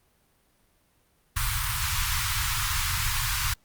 pink band-stop noise, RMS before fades -27 dBFS, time 1.36-3.54 s, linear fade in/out 10 ms, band 130 to 970 Hz, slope 48 dB/octave, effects pink hiss -66 dBFS RMS until 3.64 s + Opus 32 kbps

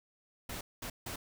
pink noise bursts at uneven times, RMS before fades -41 dBFS, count 3, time 0.49-0.61 / 0.82-0.9 / 1.06-1.16 s, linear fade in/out 5 ms, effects none

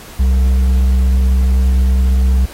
sine tone with hard clipping, 64.5 Hz, C2, 24 cents flat, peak -10 dBFS, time 0.19-2.46 s, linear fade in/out 10 ms, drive 4 dB, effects pink hiss -36 dBFS RMS until 2.53 s + AAC 48 kbps

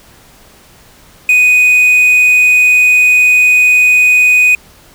triangle tone with quantisation, 2489 Hz, D#7, in tune, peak -3 dBFS, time 1.29-4.55 s, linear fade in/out 2 ms, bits 5, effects pink hiss -42 dBFS RMS until 4.94 s

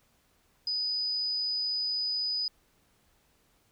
sine tone, 4978 Hz, D#8, in tune, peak -28 dBFS, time 0.67-2.48 s, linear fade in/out 2 ms, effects pink hiss -68 dBFS RMS until 3.71 s

